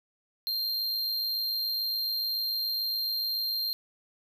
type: tone with amplitude modulation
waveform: square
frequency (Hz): 4186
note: C8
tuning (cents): 0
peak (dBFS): -27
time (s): 0.47-3.73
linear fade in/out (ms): 0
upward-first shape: sine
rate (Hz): 107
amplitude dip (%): 35
effects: none